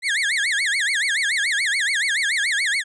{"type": "tone with vibrato", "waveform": "35% pulse", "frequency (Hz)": 1900, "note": "A#6", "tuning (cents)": 33, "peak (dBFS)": -17, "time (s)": [0.02, 2.84], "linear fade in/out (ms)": 50, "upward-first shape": "sine", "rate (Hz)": 7, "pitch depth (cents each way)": 290, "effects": ["resampled to 22050 Hz"]}